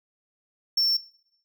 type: tone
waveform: triangle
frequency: 5420 Hz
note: E8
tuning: 47 cents sharp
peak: -18 dBFS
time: 0.77-0.97 s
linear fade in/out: 5 ms
effects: noise-tail reverb RT60 0.7 s tail -21 dB re dry